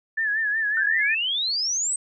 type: tone with vibrato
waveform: sine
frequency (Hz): 1733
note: A6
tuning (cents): -27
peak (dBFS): -21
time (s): 0.17-1.15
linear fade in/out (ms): 10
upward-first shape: sine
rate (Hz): 5.4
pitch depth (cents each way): 77
type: exponential sweep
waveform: sine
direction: up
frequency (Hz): 1480 to 8360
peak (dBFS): -22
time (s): 0.77-1.96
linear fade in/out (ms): 2
effects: none